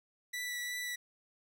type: tone with vibrato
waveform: sawtooth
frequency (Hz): 1964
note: B6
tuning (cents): -10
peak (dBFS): -33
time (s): 0.33-0.96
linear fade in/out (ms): 10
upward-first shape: triangle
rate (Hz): 2.8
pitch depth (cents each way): 13
effects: none